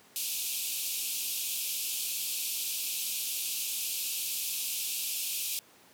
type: band-pass noise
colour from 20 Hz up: white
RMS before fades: -34 dBFS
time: 0.16-5.59 s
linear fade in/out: 0 ms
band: 2400 to 16000 Hz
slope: 96 dB/octave
effects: pink hiss -58 dBFS RMS until 5.93 s + high-pass 200 Hz 12 dB/octave